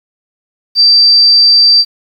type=tone; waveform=sine; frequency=4675 Hz; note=D8; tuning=9 cents flat; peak=-3 dBFS; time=0.75-1.85 s; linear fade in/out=50 ms; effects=7-bit